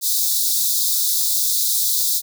white high-pass noise, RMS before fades -19 dBFS, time 0.01-2.22 s, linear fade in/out 50 ms, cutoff 3600 Hz, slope 96 dB/octave, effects none

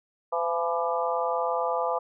harmonic tone with a mistuned harmonic, 169.6 Hz, E3, 50 cents sharp, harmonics 3 / 4 / 5 / 6 / 7, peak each -29 / -30 / -31 / -32 / -32 dBFS, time 0.32-1.99 s, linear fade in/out 10 ms, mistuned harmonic 6, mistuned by -39 cents, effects none

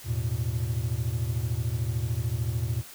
triangle chord, E suspended fourth, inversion none, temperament equal with one note detuned, 81.46 / 110 / 123.47 Hz, E2 / A2 / B2, -20 / 0 / 0 cents, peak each -31 / -27 / -28 dBFS, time 0.04-2.84 s, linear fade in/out 50 ms, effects white hiss -46 dBFS RMS until 2.94 s

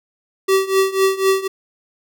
square tone with tremolo, 384.9 Hz, G4, 32 cents flat, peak -11 dBFS, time 0.48-1.48 s, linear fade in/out 10 ms, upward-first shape triangle, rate 4 Hz, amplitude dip 90%, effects none

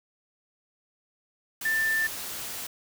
sine tone in noise, 1777 Hz, A6, 17 cents sharp, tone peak -23 dBFS, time 1.65-2.07 s, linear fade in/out 5 ms, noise white, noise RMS -36 dBFS, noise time 1.61-2.67 s, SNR +10 dB, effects none

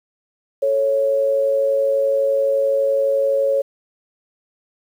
sine tone pair together, 440 / 551.8 Hz, A4 / C#5, 0 / -8 cents, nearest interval major third, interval 392 cents, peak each -24 / -15 dBFS, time 0.62-3.62 s, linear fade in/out 10 ms, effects 8-bit

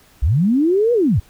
sine linear two-way sweep, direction up then down, 51.91 to 493.9 to 64 Hz, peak -12 dBFS, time 0.22-1.2 s, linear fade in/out 10 ms, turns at 0.93 s, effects pink hiss -51 dBFS RMS until 1.29 s

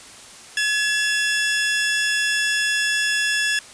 sawtooth tone pair together, 1700 / 2699 Hz, G#6 / E7, +40 / +40 cents, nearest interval minor sixth, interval 800 cents, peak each -16 / -22 dBFS, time 0.57-3.59 s, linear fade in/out 2 ms, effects white hiss -42 dBFS RMS until 3.73 s + resampled to 22050 Hz

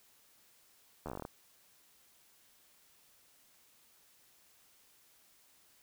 slowing click train, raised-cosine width 1 ms, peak -27 dBFS, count 11, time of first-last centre 1.06-1.251 s, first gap 12 ms, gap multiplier 1.1, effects white hiss -66 dBFS RMS until 5.82 s

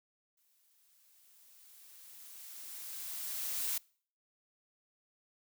blue noise with exponential growth, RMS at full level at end -34 dBFS, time 0.37-3.78 s, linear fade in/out 5 ms, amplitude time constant 740 ms, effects noise-tail reverb RT60 0.5 s tail -25 dB re dry

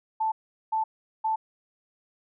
sine tone bursts, 880 Hz, A5, in tune, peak -23 dBFS, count 3, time 0.2-1.36 s, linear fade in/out 10 ms, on 120 ms, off 400 ms, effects none

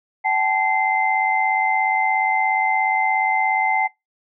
sine tone cluster, 768 / 865 / 2075 Hz, G5 / A5 / C7, -36 / -30 / -15 cents, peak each -21 dBFS, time 0.24-3.88 s, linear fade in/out 20 ms, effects noise-tail reverb RT60 0.2 s tail -25 dB re dry

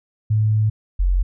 sine tone pair in turn, 107.8 / 45.32 Hz, A2 / F#1, -35 / -35 cents, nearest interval octave + minor third, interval 1500 cents, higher first, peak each -14 dBFS, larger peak neither, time 0.3-0.7 / 0.99-1.23 s, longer first, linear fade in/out 10 ms, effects none

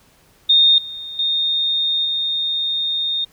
sine tone with level steps, 3671 Hz, A#7, 27 cents flat, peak -9 / -28 / -16 / -18 dBFS, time 0.49-3.25 s, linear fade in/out 10 ms, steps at 0.78 / 1.19 / 2.05 s, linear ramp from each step 2 ms, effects pink hiss -54 dBFS RMS until 3.32 s

